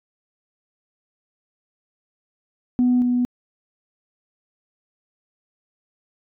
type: tone pair in turn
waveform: sine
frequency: 247.9 / 246 Hz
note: B3 / B3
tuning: +7 / -7 cents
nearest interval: unison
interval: 14 cents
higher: first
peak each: -13 / -16 dBFS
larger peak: first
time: 2.79-3.02 / 3.02-3.25 s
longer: neither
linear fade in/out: 0 ms
effects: tanh soft clip ceiling -11 dBFS